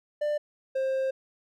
triangle tone pair in turn, 594 / 530.2 Hz, D5 / C5, +20 / +23 cents, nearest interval major second, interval 197 cents, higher first, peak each -23 dBFS, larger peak neither, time 0.21-0.38 / 0.75-1.11 s, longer second, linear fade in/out 10 ms, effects none

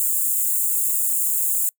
white high-pass noise, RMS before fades -21 dBFS, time 0-1.69 s, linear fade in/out 0 ms, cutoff 7000 Hz, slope 96 dB/octave, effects noise-tail reverb RT60 0.1 s tail -26 dB re dry

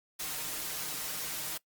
white noise with comb filter, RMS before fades -37 dBFS, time 0.19-1.58 s, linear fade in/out 10 ms, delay 6.5 ms, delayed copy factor +1, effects noise-tail reverb RT60 0.1 s tail -21 dB re dry + Opus 48 kbps

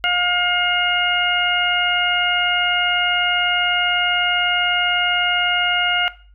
harmonic tone, 712 Hz, F5, 33 cents sharp, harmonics 1 / 2 / 3 / 4, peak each -24 / -20 / -21 / -20 dBFS, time 0.04-6.08 s, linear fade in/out 0 ms, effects noise-tail reverb RT60 0.4 s tail -17 dB re dry + added 50 Hz sine -45 dBFS peak until 6.34 s

